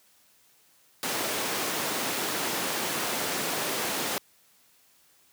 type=high-pass noise; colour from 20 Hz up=pink; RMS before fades=-30 dBFS; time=1.03-4.18 s; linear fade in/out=0 ms; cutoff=270 Hz; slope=12 dB/octave; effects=white hiss -62 dBFS RMS until 5.32 s + high-pass 80 Hz 12 dB/octave